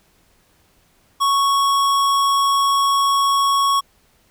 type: tone with hard clipping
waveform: sine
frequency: 1108.7 Hz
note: C#6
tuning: in tune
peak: -16 dBFS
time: 1.2-3.81 s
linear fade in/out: 20 ms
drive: 17 dB
effects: pink hiss -58 dBFS RMS until 4.3 s